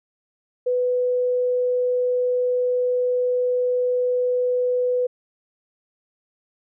sine tone, 497 Hz, B4, 11 cents sharp, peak -18 dBFS, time 0.66-5.07 s, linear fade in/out 10 ms, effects none

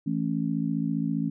sine chord, A major, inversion second, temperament just, 165 / 220 / 275 Hz, E3 / A3 / C#4, +2 / 0 / -14 cents, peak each -29 dBFS, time 0.06-1.3 s, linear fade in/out 10 ms, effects none

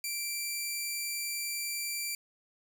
10% pulse tone, 2350 Hz, D7, 1 cent sharp, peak -24 dBFS, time 0.04-2.15 s, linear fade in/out 2 ms, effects none

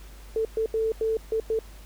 sine tone bursts at uneven times, 444.2 Hz, A4, 16 cents sharp, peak -22 dBFS, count 6, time 0.36-0.45 / 0.57-0.66 / 0.74-0.92 / 1.01-1.17 / 1.32-1.4 / 1.5-1.59 s, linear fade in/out 2 ms, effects added 50 Hz sine -43 dBFS peak until 1.85 s + pink hiss -52 dBFS RMS until 1.85 s

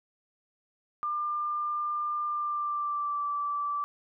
sine tone with pitch glide, 1197 to 1162.3 Hz, D6 to D6, +33 to -18 cents, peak -28 dBFS, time 1.03-3.84 s, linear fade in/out 0 ms, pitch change -51 cents, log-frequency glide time 2.26-3.25 s, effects none

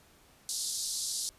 pink band-pass noise, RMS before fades -35 dBFS, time 0.49-1.29 s, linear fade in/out 0 ms, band 4000 to 11000 Hz, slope 48 dB/octave, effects pink hiss -61 dBFS RMS until 1.38 s + resampled to 32000 Hz

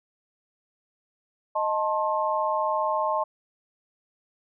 sine chord, A diminished, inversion second, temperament equal with one note detuned, 622.3 / 880 / 1065.4 Hz, Eb5 / A5 / C6, 0 / 0 / +31 cents, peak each -27 dBFS, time 1.55-3.24 s, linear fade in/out 10 ms, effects none

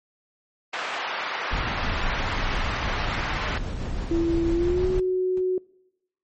pink band-pass noise, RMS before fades -30 dBFS, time 0.73-3.58 s, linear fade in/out 5 ms, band 840 to 2500 Hz, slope 12 dB/octave
brown noise with tremolo, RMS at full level -27 dBFS, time 1.51-5 s, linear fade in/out 5 ms, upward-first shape sine, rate 6.1 Hz, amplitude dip 25%
sine tone with pitch glide, 334.9 to 369.5 Hz, E4 to F#4, +27 to -2 cents, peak -20 dBFS, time 4.11-5.58 s, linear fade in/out 2 ms, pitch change +171 cents, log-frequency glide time 4.51-4.86 s
brown noise with exponential decay, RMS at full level -36 dBFS, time 5.37-5.45 s, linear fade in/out 1 ms, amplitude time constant 16 ms
effects noise-tail reverb RT60 0.9 s tail -24 dB re dry + MP3 32 kbps

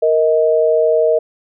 sine tone pair together, 466.2 / 631.1 Hz, A#4 / D#5, 0 / +24 cents, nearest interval perfect fourth, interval 524 cents, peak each -13 dBFS, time 0.02-1.19 s, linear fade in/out 10 ms, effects none

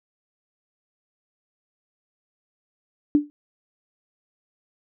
sine tone with exponential decay, 293.7 Hz, D4, in tune, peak -10 dBFS, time 3.15-3.3 s, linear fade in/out 0 ms, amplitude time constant 31 ms, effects none

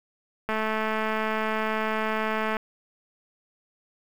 click train, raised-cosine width 0.5 ms, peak -13 dBFS, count 454, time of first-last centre 0.49-2.568 s, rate 218 Hz, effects 7-bit

